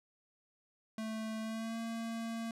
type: tone with pitch glide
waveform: square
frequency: 220 to 228 Hz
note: A3 to A#3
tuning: 0 to -38 cents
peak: -38 dBFS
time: 0.98-2.51 s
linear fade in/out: 2 ms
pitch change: +62 cents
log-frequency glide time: 1.41-1.78 s
effects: low-pass 11000 Hz 12 dB/octave